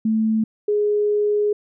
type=tone pair in turn; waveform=sine; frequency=220 / 416.3 Hz; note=A3 / G#4; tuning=0 / +4 cents; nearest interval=major seventh; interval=1104 cents; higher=second; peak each=-16 dBFS; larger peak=neither; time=0.05-0.44 / 0.68-1.53 s; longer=second; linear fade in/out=5 ms; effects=none